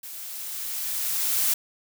blue noise with level ramp, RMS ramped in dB -39 to -22 dBFS, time 0.03-1.54 s, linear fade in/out 5 ms, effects none

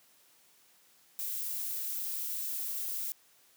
violet noise, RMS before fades -36 dBFS, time 1.19-3.12 s, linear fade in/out 0 ms, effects white hiss -64 dBFS RMS until 3.56 s + high-pass 150 Hz 12 dB/octave

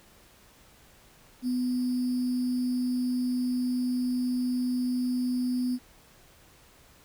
sine tone with sample-and-hold, 250 Hz, B3, 21 cents sharp, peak -25 dBFS, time 1.42-5.79 s, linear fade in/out 50 ms, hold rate 4900 Hz, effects pink hiss -57 dBFS RMS until 7.04 s

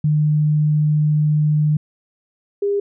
sine tone pair in turn, 151.2 / 403.7 Hz, D#3 / G#4, -49 / -49 cents, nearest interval octave + perfect fourth, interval 1700 cents, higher second, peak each -13 / -16 dBFS, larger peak first, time 0.04-1.77 / 2.62-2.8 s, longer first, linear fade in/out 5 ms, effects none

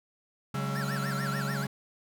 45% pulse chord, C# suspended fourth, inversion none, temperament equal with one note detuned, 138.59 / 187.91 / 207.7 Hz, C#3 / F#3 / G#3, 0 / +27 / 0 cents, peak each -32 / -37 / -38 dBFS, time 0.54-1.67 s, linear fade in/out 5 ms
sine tone with pitch glide, 1339 to 1358.5 Hz, E6 to F6, +27 to -48 cents, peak -38 dBFS, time 0.54-1.54 s, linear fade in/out 10 ms, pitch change +25 cents, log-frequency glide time 0.97-1.4 s
square tone with vibrato, 1568 Hz, G6, in tune, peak -37 dBFS, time 0.75-1.65 s, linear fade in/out 5 ms, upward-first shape sine, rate 6.8 Hz, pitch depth 290 cents each way
effects none

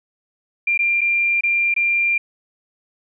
sine tone with dropouts, 2384 Hz, D7, 25 cents sharp, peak -15 dBFS, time 0.67-2.18 s, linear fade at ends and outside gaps 5 ms, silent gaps 0.777-0.79 / 1.009-1.014 / 1.409-1.435 / 1.741-1.763 s, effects none

